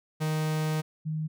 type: tone pair in turn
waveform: 45% pulse / sine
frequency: 155.56 / 156.12 Hz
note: D#3 / D#3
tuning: 0 / +6 cents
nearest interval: unison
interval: 6 cents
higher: second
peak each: -26 / -28 dBFS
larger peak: first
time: 0.2-0.82 / 1.05-1.28 s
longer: first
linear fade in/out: 20 ms
effects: none